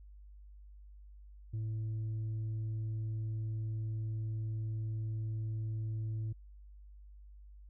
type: tone with tanh clipping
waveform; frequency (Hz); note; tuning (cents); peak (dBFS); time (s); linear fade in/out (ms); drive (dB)
sine; 110; A2; 0; -35; 1.53-6.33; 10; 2
effects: added 50 Hz sine -51 dBFS peak until 7.69 s